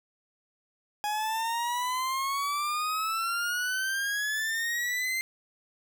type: exponential sweep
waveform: 40% pulse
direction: up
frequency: 830.6 to 2093 Hz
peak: -27 dBFS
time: 1.04-5.21 s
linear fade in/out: 0 ms
effects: none